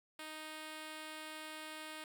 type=tone; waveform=5% pulse; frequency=311.1 Hz; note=D#4; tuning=in tune; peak=-34 dBFS; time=0.19-2.04 s; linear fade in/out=2 ms; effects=none